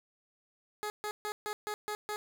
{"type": "tone bursts", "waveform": "15% pulse", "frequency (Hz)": 420.7, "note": "G#4", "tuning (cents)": 22, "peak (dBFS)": -28, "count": 7, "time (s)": [0.83, 2.16], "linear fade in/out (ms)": 0, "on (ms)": 70, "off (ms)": 140, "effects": []}